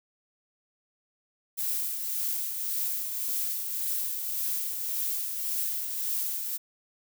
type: noise with tremolo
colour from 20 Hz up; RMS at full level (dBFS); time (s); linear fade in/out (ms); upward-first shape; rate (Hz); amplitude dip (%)
violet; -29; 1.57-6.58; 20; triangle; 1.8; 45
effects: none